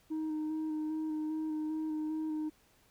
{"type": "tone with vibrato", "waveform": "sine", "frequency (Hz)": 311.1, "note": "D#4", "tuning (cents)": 0, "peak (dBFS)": -30, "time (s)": [0.1, 2.5], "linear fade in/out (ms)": 20, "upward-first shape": "square", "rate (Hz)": 2.5, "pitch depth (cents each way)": 15, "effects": ["tanh soft clip ceiling -32 dBFS", "pink hiss -67 dBFS RMS until 2.9 s"]}